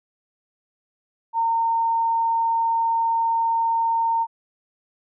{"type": "tone", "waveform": "sine", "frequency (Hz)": 915, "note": "A#5", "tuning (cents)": -32, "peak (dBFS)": -18, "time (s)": [1.33, 4.27], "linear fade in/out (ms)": 50, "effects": []}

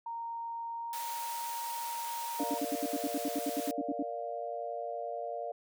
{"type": "tone with pitch glide", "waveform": "sine", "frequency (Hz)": [927, 934.5], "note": ["A#5", "A#5"], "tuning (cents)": [-10, 4], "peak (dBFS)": -36, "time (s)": [0.06, 2.58], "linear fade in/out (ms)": 5, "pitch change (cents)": 14, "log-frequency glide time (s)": [0.73, 0.99]}
{"type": "high-pass noise", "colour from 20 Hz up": "white", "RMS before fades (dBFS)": -43, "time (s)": [0.93, 3.71], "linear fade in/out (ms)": 0, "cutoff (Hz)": 480, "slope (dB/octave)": 96}
{"type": "chord", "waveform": "sine", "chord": "Bb major", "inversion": "none", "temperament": "equal", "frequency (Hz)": [466.2, 587.3, 698.5], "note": ["Bb4", "D5", "F5"], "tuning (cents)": [0, 0, 0], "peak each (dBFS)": [-41, -40, -38], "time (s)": [2.39, 5.52], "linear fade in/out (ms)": 5}
{"type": "tone bursts", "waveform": "sine", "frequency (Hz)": 287.1, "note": "D4", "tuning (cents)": -39, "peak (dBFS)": -30, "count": 16, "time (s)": [2.4, 4.027], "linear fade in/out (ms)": 5, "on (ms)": 37, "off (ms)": 69}
{"effects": []}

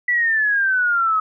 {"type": "exponential sweep", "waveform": "sine", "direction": "down", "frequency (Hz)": [1975.5, 1267], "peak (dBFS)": -15, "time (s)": [0.08, 1.2], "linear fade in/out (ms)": 5, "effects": []}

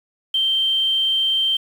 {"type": "tone", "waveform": "sine", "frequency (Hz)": 3136, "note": "G7", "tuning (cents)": 0, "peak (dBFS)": -16, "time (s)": [0.34, 1.57], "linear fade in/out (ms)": 5, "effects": ["7-bit"]}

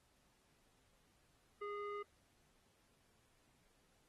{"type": "tone with low-pass filter", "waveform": "square", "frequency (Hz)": 410.8, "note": "G#4", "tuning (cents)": -19, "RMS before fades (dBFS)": -45, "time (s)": [1.61, 2.03], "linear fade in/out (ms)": 10, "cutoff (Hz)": 1600, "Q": 9.2, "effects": ["pink hiss -75 dBFS RMS until 4.08 s", "AAC 32 kbps"]}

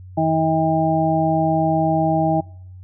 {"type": "harmonic tone", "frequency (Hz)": 160, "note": "D#3", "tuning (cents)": 49, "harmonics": [1, 2, 4, 5], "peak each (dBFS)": [-21, -21, -21, -21], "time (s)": [0.17, 2.41], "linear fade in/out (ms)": 10, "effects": ["noise-tail reverb RT60 0.7 s tail -24 dB re dry", "added 92 Hz sine -36 dBFS peak until 2.83 s"]}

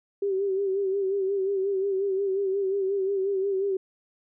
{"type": "tone with vibrato", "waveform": "sine", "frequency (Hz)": 390, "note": "G4", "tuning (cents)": -9, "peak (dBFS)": -23, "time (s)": [0.22, 3.77], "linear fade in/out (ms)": 5, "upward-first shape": "sine", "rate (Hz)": 5.6, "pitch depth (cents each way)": 57, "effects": []}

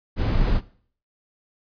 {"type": "noise", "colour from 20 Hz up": "brown", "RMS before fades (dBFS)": -20, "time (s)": [0.16, 0.61], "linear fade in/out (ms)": 50, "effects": ["noise-tail reverb RT60 0.5 s tail -18 dB re dry", "resampled to 11025 Hz"]}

